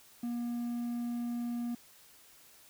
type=tone with quantisation; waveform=triangle; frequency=238.6 Hz; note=A#3; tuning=41 cents sharp; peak=-31 dBFS; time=0.23-1.75 s; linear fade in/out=5 ms; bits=10; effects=white hiss -59 dBFS RMS until 2.69 s

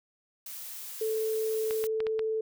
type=noise; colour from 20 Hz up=blue; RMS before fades=-41 dBFS; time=0.46-1.87 s; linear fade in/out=2 ms
type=tone with vibrato; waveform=sine; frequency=440 Hz; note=A4; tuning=in tune; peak=-27 dBFS; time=1.01-2.41 s; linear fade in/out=5 ms; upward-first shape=sine; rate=20 Hz; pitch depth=9 cents each way
type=clicks; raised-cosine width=0.3 ms; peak=-22 dBFS; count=5; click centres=1.709 / 1.84 / 2.004 / 2.068 / 2.193 s
effects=none

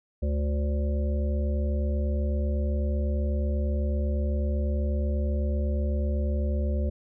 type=harmonic tone with a mistuned harmonic; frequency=72.5 Hz; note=D2; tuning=22 cents flat; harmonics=1 / 3 / 5 / 7 / 8; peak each=-24 / -34 / -39 / -39 / -38 dBFS; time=0.22-6.9 s; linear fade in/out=10 ms; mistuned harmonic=7; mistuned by=+15 cents; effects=none

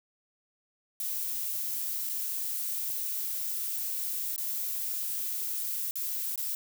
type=noise with dropouts; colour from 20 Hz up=violet; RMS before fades=-33 dBFS; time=1-6.55 s; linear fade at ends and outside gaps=1 ms; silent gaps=2.092-2.096 / 4.362-4.379 / 5.91-5.956 / 6.358-6.377 s; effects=none

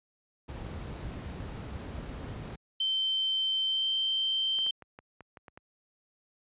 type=noise; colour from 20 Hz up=brown; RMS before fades=-36 dBFS; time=0.48-2.56 s; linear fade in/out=10 ms
type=tone with pitch glide; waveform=sine; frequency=3103 to 3123 Hz; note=G7 to G7; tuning=-18 to -7 cents; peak=-26 dBFS; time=2.8-4.71 s; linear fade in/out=5 ms; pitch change=+11 cents; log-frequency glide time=3.67-3.85 s
type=clicks; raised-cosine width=0.5 ms; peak=-32 dBFS; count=8; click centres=4.588 / 4.665 / 4.823 / 4.989 / 5.207 / 5.372 / 5.482 / 5.575 s
effects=high-pass 60 Hz 12 dB/octave + resampled to 8000 Hz

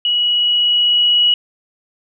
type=tone with level ramp; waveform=sine; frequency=2919 Hz; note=F#7; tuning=24 cents flat; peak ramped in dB=-13 to -9 dBFS; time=0.05-1.34 s; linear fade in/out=2 ms; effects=none

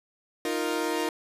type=chord; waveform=sawtooth; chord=Eb suspended second; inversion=none; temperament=equal; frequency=311.1 / 349.2 / 466.2 Hz; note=Eb4 / F4 / Bb4; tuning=0 / 0 / 0 cents; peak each=-27 dBFS; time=0.45-1.09 s; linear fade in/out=2 ms; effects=resampled to 32000 Hz

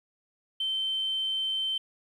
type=tone; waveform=sine; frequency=3098 Hz; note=G7; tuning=21 cents flat; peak=-26 dBFS; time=0.6-1.78 s; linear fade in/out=5 ms; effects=tanh soft clip ceiling -22 dBFS + 10-bit

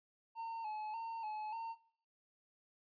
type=tone with vibrato; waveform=triangle; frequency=883 Hz; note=A5; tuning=6 cents sharp; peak=-38 dBFS; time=0.35-1.76 s; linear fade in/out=50 ms; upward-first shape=square; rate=1.7 Hz; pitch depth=55 cents each way; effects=noise-tail reverb RT60 0.5 s tail -18 dB re dry + resampled to 11025 Hz

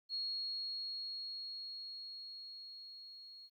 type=tone with level ramp; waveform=sine; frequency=4304 Hz; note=C8; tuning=48 cents sharp; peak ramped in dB=-36 to -52 dBFS; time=0.09-3.5 s; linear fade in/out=50 ms; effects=13-bit

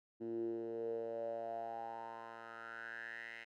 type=tone with band-pass filter sweep; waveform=10% pulse; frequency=114.7 Hz; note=A#2; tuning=28 cents flat; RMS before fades=-44 dBFS; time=0.2-3.45 s; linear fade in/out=20 ms; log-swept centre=300 to 2200 Hz; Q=7; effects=none

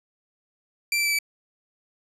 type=tone with pitch steps; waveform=sawtooth; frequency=2349 / 2334 / 2319 / 2305 Hz; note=D7 / D7 / D7 / D7; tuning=0 / -11 / -22 / -33 cents; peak=-18 dBFS; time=0.92-1.188 s; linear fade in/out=2 ms; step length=67 ms; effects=resampled to 32000 Hz

